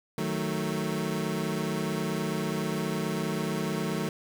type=chord; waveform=25% pulse; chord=D# diminished; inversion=none; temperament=equal; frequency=155.56 / 185 / 220 Hz; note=D#3 / F#3 / A3; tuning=0 / 0 / 0 cents; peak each=-29 dBFS; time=0.18-4.09 s; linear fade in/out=2 ms; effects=9-bit